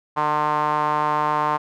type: tone with band-pass filter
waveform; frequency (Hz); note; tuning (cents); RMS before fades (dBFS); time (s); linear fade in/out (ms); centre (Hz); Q
sawtooth; 150.6; D3; +44; -21; 0.16-1.58; 20; 1000; 4.8
effects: none